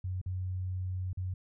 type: tone with dropouts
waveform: sine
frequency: 92.3 Hz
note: F#2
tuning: 4 cents flat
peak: -32 dBFS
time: 0.04-1.34 s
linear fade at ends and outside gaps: 5 ms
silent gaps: 0.215-0.26 / 1.131-1.172 s
effects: none